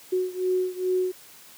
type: beating tone pair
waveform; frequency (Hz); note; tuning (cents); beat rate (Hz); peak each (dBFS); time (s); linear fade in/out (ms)
sine; 367.4 / 369.8; F#4 / F#4; -12 / -1; 2.4; -25 / -27; 0.12-1.12; 10
effects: white hiss -49 dBFS RMS until 1.57 s + high-pass 100 Hz 12 dB/octave

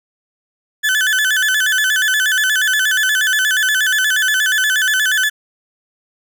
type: tone with vibrato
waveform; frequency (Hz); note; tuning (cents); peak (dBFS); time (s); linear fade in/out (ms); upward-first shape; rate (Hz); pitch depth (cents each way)
35% pulse; 1620; G#6; -43; -11; 0.83-5.3; 20; square; 8.4; 110
effects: none

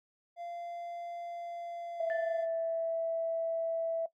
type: tone with pitch glide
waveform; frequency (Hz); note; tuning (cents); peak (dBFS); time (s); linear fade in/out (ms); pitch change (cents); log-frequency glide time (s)
triangle; 690 to 684; F5 to F5; -21 to -36; -37; 0.36-2.47; 50; -15; 1.22-2.32
type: tone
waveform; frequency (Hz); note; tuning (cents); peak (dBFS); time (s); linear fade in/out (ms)
sine; 659.3; E5; 0; -29; 2-4.06; 5
type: tone with exponential decay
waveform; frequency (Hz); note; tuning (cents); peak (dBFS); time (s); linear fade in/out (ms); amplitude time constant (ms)
sine; 1760; A6; 0; -37; 2.1-2.93; 0; 180
effects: noise-tail reverb RT60 0.1 s tail -18 dB re dry + tanh soft clip ceiling -20 dBFS

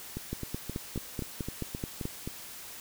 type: two click trains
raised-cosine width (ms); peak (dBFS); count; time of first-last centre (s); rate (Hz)
3; -20 / -22; 9 / 9; 0.33-2.054 / 0.17-2.275; 4.64 / 3.8
effects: white hiss -45 dBFS RMS until 2.8 s

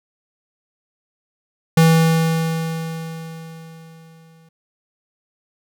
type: tone with exponential decay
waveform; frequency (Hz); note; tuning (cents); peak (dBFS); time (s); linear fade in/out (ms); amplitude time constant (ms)
square; 162.9; E3; -20; -9; 1.77-4.49; 5; 590
effects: none

